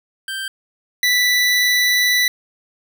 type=tone pair in turn; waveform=25% pulse; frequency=1568 / 1975.6 Hz; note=G6 / B6; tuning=0 / 0 cents; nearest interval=major third; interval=400 cents; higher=second; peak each=-20 / -10 dBFS; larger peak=second; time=0.28-0.48 / 1.03-2.28 s; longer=second; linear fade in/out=2 ms; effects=none